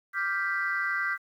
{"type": "chord", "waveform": "sine", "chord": "G dominant seventh", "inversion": "second", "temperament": "equal", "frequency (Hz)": [1174.7, 1396.9, 1568, 1975.5], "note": ["D6", "F6", "G6", "B6"], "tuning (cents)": [0, 0, 0, 0], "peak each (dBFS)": [-34, -33, -29, -31], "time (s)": [0.13, 1.18], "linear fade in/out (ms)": 50, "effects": ["tanh soft clip ceiling -18 dBFS", "10-bit"]}